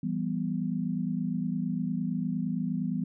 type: chord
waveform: sine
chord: E minor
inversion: none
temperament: equal with one note detuned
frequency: 167.31 / 196 / 246.9 Hz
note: E3 / G3 / B3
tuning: +26 / 0 / 0 cents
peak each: -32 dBFS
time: 0.03-3.04 s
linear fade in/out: 5 ms
effects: none